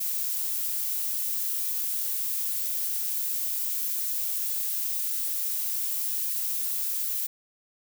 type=noise; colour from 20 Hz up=violet; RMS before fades=-29 dBFS; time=0-7.27 s; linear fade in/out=10 ms; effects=none

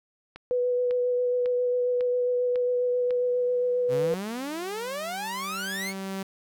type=click train; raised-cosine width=0.3 ms; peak=-25 dBFS; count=6; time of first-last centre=0.36-3.107 s; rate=1.82 Hz
type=tone with vibrato; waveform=sine; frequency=493.9 Hz; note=B4; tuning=in tune; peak=-22 dBFS; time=0.51-4.14 s; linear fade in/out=0 ms; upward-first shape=sine; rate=7.4 Hz; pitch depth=12 cents each way
type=tone with exponential growth; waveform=sawtooth; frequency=193 Hz; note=G3; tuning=27 cents flat; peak=-26 dBFS; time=2.64-6.23 s; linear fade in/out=5 ms; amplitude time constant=780 ms
type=exponential sweep; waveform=sawtooth; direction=up; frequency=123.8 to 2293 Hz; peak=-27 dBFS; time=3.88-5.94 s; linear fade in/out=50 ms
effects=none

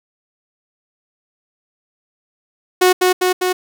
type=tone with echo; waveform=sawtooth; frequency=366.1 Hz; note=F#4; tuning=18 cents flat; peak=-5 dBFS; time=2.81-2.93 s; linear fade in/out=10 ms; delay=200 ms; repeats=3; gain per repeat=-2 dB; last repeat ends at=3.53 s; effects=none

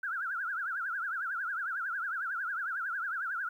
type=tone with vibrato; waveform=sine; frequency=1471 Hz; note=F#6; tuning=11 cents flat; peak=-32 dBFS; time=0.03-3.49 s; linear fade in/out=5 ms; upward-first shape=triangle; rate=11 Hz; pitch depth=220 cents each way; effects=11-bit

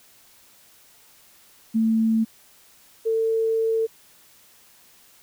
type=tone pair in turn; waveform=sine; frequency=223.2 / 448.5 Hz; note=A3 / A4; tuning=+25 / +33 cents; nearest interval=octave; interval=1208 cents; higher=second; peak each=-17 / -19 dBFS; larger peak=first; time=1.74-2.25 / 3.05-3.87 s; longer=second; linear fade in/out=20 ms; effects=white hiss -54 dBFS RMS until 5.22 s

